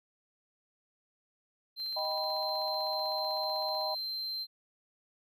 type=tone; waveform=triangle; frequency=4123 Hz; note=C8; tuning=26 cents flat; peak=-33 dBFS; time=1.76-4.47 s; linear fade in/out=50 ms
type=click train; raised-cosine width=0.2 ms; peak=-38 dBFS; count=33; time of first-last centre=1.8-3.813 s; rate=15.9 Hz
type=chord; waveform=sine; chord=Eb augmented; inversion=none; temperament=equal; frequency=622.3 / 784 / 987.8 Hz; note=Eb5 / G5 / B5; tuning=0 / 0 / 0 cents; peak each=-36 / -37 / -39 dBFS; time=1.96-3.95 s; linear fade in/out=10 ms
effects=none